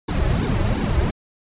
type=noise with flanger; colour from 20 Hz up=brown; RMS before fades=-20 dBFS; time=0.08-1.11 s; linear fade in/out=10 ms; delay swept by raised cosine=1.5 to 4.3 ms; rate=2.8 Hz; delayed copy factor=-0.95; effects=resampled to 8000 Hz